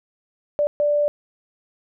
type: tone bursts at uneven times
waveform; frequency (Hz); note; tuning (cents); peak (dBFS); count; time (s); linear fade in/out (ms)
sine; 587.3; D5; 0; -16; 2; 0.59-0.67 / 0.8-1.08; 0
effects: none